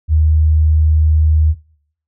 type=tone; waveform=sine; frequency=77.78 Hz; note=D#2; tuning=in tune; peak=-8 dBFS; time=0.08-1.55 s; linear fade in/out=50 ms; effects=noise-tail reverb RT60 0.6 s tail -21 dB re dry